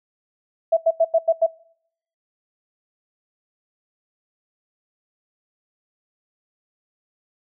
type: tone bursts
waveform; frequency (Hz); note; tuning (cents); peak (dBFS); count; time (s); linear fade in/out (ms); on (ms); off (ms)
sine; 658; E5; -3; -12; 6; 0.72-1.466; 10; 51; 88
effects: noise-tail reverb RT60 0.7 s tail -24 dB re dry